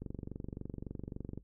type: click train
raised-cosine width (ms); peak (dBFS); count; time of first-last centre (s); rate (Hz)
3; -28; 33; 0.02-1.376; 23.6
effects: noise-tail reverb RT60 0.1 s tail -17 dB re dry + added 50 Hz sine -59 dBFS peak until 1.43 s